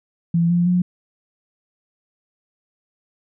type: tone with pitch steps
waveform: sine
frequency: 169 / 173.95 / 179.05 Hz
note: E3 / F3 / F3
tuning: +43 / -7 / +43 cents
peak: -14 dBFS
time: 0.34-0.82 s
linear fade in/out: 5 ms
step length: 160 ms
effects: none